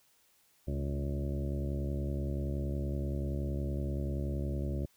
harmonic tone with a mistuned harmonic, 70.6 Hz, C#2, 32 cents sharp, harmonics 1 / 2 / 3 / 4 / 5 / 6 / 7 / 8 / 9, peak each -34 / -37 / -41 / -44 / -43 / -53 / -53 / -46 / -53 dBFS, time 0.67-4.86 s, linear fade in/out 10 ms, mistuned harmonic 2, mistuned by -60 cents, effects white hiss -68 dBFS RMS until 4.96 s

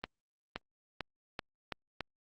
accelerating click train, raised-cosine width 0.3 ms, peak -20 dBFS, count 6, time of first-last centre 0.04-2.007 s, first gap 520 ms, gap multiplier 0.86, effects Opus 32 kbps

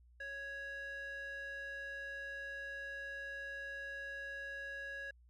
square tone with band-pass filter, 554.4 Hz, C#5, in tune, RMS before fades -45 dBFS, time 0.2-5.11 s, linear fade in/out 5 ms, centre 1700 Hz, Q 3.1, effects added 60 Hz sine -61 dBFS peak until 5.29 s

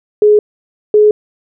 sine tone pair in turn, 420 / 422.2 Hz, G#4 / G#4, +19 / +29 cents, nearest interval unison, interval 10 cents, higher second, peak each -4 dBFS, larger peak neither, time 0.22-0.39 / 0.94-1.11 s, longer neither, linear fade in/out 2 ms, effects none

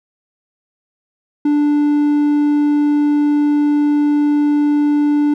triangle tone, 293.7 Hz, D4, in tune, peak -9 dBFS, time 1.45-5.34 s, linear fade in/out 5 ms, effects none

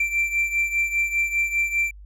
triangle beating tone pair, 2349 / 2354 Hz, D7 / D7, 0 / +3 cents, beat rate 5 Hz, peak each -20 / -25 dBFS, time 0-1.91 s, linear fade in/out 5 ms, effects added 50 Hz sine -40 dBFS peak until 2.05 s

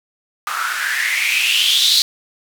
blue noise with band-pass filter sweep, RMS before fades -17 dBFS, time 0.47-2.02 s, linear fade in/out 0 ms, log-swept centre 1200 to 4200 Hz, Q 7.3, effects none

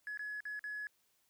triangle tone with dropouts, 1693 Hz, G#6, 33 cents sharp, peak -36 dBFS, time 0.07-0.87 s, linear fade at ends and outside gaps 1 ms, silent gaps 0.174-0.193 / 0.405-0.453 / 0.593-0.64 s, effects tanh soft clip ceiling -36 dBFS + white hiss -75 dBFS RMS until 1.29 s

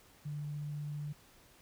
sine tone, 147.5 Hz, D3, 8 cents sharp, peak -37 dBFS, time 0.25-1.13 s, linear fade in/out 10 ms, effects pink hiss -62 dBFS RMS until 1.61 s

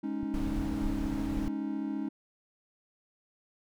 triangle chord, Ab suspended fourth, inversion none, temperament just, 207.7 / 276.9 / 311.5 Hz, Ab3 / Db4 / Eb4, 0 / -2 / +2 cents, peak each -35 / -33 / -34 dBFS, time 0.03-2.09 s, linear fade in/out 10 ms
click, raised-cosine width 5 ms, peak -28 dBFS, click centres 0.231 s
brown noise, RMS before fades -35 dBFS, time 0.34-1.48 s, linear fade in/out 0 ms
effects none

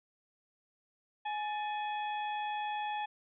harmonic tone with a mistuned harmonic, 840 Hz, G#5, 19 cents sharp, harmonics 1 / 2 / 3 / 4, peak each -34 / -45 / -46 / -48 dBFS, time 1.25-3.06 s, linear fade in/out 10 ms, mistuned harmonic 2, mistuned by +88 cents, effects none

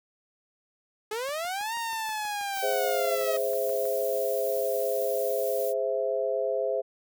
sawtooth linear two-way sweep, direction up then down, 415.3 to 936 to 630 Hz, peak -26 dBFS, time 1.11-3.37 s, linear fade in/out 5 ms, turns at 1.75 s
click train, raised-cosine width 0.5 ms, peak -33 dBFS, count 18, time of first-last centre 1.13-3.854 s, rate 6.24 Hz
violet noise, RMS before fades -38 dBFS, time 2.52-5.74 s, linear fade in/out 50 ms
sine chord, Ab augmented, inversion none, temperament equal, 415.3 / 523.3 / 659.3 Hz, Ab4 / C5 / E5, 0 / 0 / 0 cents, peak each -31 / -28 / -30 dBFS, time 2.62-6.82 s, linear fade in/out 20 ms
effects none

